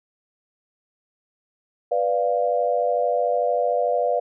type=chord; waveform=sine; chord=B diminished; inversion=none; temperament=equal; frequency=493.9 / 587.3 / 698.5 Hz; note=B4 / D5 / F5; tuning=0 / 0 / 0 cents; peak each=-23 dBFS; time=1.91-4.2 s; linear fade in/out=10 ms; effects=none